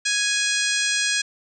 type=harmonic tone; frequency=830.6 Hz; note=G#5; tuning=in tune; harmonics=2 / 3 / 4 / 5 / 6 / 7 / 8 / 9 / 10; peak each=-25 / -27 / -28 / -29 / -30 / -30 / -31 / -32 / -32 dBFS; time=0.05-1.22 s; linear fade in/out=10 ms; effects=none